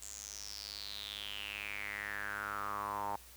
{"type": "tone with band-pass filter sweep", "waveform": "sawtooth", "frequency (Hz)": 102.3, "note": "G#2", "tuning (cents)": -26, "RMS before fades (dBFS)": -42, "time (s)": [0.02, 3.16], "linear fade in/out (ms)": 0, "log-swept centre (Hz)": [7500, 870], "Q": 7, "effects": ["added 60 Hz sine -59 dBFS peak until 3.36 s", "white hiss -57 dBFS RMS until 3.36 s"]}